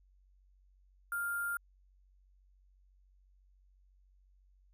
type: tone with sample-and-hold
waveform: sine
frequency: 1400 Hz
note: F6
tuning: 4 cents sharp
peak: -33 dBFS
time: 1.12-1.57 s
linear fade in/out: 2 ms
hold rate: 11025 Hz
effects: added 47 Hz sine -63 dBFS peak until 4.73 s